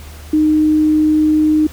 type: tone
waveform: sine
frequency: 307.5 Hz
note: D#4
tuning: 20 cents flat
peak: -9 dBFS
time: 0.33-1.67 s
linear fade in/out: 5 ms
effects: added 75 Hz sine -32 dBFS peak until 1.72 s + pink hiss -39 dBFS RMS until 1.72 s